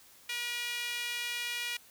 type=tone with high-pass filter; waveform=sawtooth; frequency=480.5 Hz; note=B4; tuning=48 cents flat; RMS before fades=-36 dBFS; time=0.29-1.77 s; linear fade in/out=5 ms; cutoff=2400 Hz; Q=2.4; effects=white hiss -58 dBFS RMS until 1.9 s